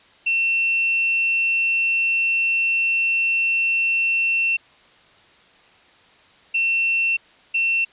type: tone bursts at uneven times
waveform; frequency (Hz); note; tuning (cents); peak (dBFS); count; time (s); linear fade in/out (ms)
sine; 2700; E7; +41; -17; 3; 0.26-4.57 / 6.54-7.17 / 7.54-7.85; 10
effects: white hiss -52 dBFS RMS until 7.92 s + resampled to 8000 Hz